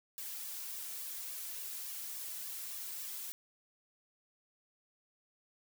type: noise with flanger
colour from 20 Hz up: blue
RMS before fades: -43 dBFS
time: 0.18-3.32 s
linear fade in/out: 0 ms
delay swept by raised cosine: 1.7 to 3 ms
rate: 3.5 Hz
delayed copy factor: +0.8
effects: none